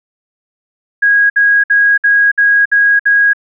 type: tone bursts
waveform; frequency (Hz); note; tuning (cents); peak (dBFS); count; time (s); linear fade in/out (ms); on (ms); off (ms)
sine; 1646; G#6; -16; -6; 7; 1.02-3.334; 10; 280; 59
effects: none